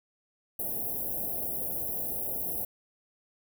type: band-stop noise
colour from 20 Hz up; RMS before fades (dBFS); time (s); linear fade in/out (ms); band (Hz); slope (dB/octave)
white; -33; 0.59-2.65; 5; 760 to 11000; 48
effects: none